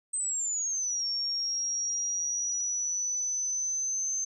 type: exponential two-way sweep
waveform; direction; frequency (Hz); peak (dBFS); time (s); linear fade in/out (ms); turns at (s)
sine; down then up; 8320 to 5500 to 6270; -28; 0.13-4.25; 10; 1.06
effects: none